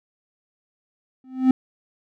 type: tone with exponential growth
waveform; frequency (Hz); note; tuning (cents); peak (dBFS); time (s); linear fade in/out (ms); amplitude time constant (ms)
triangle; 259.1; C4; -17; -7; 1.24-1.51; 2; 58
effects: none